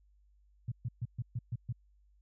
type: tone bursts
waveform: sine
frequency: 119.1 Hz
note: A#2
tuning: 38 cents sharp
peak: -32 dBFS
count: 7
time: 0.68-1.726 s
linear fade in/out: 5 ms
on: 38 ms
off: 130 ms
effects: added 50 Hz sine -63 dBFS peak until 2.21 s